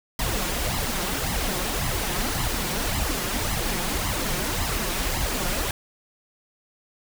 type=noise with flanger; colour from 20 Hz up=pink; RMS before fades=-26 dBFS; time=0.19-5.71 s; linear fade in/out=2 ms; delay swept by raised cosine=0.97 to 5.67 ms; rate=1.8 Hz; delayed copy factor=+0.7; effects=none